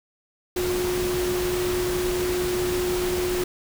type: tone in noise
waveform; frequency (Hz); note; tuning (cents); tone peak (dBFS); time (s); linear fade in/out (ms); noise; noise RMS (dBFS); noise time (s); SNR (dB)
sine; 360.5; F#4; -45; -23; 0.56-3.44; 5; pink; -30; 0.56-3.44; +4
effects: none